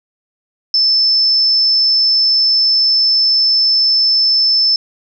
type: tone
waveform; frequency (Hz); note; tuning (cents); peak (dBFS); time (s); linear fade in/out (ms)
sine; 5274; E8; 0; -9; 0.74-4.76; 2
effects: none